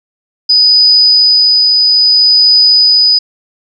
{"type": "tone with tremolo", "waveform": "sine", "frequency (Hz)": 4978, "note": "D#8", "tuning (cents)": 0, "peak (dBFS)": -3, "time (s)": [0.49, 3.19], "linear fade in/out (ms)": 10, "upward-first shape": "triangle", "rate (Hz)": 0.6, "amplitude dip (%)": 25, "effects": []}